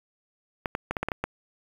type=clicks; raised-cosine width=0.5 ms; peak=-12 dBFS; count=8; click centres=0.658 / 0.751 / 0.91 / 0.968 / 1.03 / 1.086 / 1.118 / 1.24 s; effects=7-bit